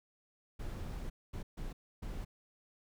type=noise bursts at uneven times; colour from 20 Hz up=brown; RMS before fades=-41 dBFS; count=4; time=0.59-1.1 / 1.33-1.43 / 1.57-1.73 / 2.02-2.25 s; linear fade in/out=10 ms; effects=none